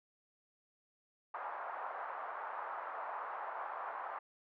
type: band-pass noise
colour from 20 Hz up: pink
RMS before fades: -43 dBFS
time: 1.34-4.19 s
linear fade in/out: 5 ms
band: 740 to 1300 Hz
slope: 24 dB/octave
effects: none